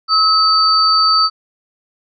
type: tone pair together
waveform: sine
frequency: 1284 / 4585 Hz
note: E6 / D8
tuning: -46 / -42 cents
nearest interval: octave + minor seventh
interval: 2204 cents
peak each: -12 dBFS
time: 0.08-1.3 s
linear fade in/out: 50 ms
effects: none